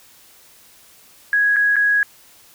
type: tone with dropouts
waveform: sine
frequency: 1661.2 Hz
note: G#6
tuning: in tune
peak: -13 dBFS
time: 1.33-2.03 s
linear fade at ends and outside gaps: 1 ms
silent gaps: 1.561-1.566 / 1.758-1.765 s
effects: white hiss -49 dBFS RMS until 2.54 s